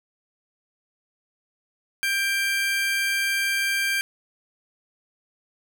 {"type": "tone pair together", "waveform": "35% pulse", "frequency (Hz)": [1592.1, 2349], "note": ["G6", "D7"], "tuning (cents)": [26, 0], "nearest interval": "perfect fifth", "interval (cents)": 674, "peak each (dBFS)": -23, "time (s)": [2.03, 4.01], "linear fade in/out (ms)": 0, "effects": []}